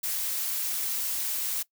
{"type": "noise", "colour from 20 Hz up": "blue", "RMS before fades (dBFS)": -30, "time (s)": [0.03, 1.63], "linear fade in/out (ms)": 10, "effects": ["noise-tail reverb RT60 0.1 s tail -20 dB re dry"]}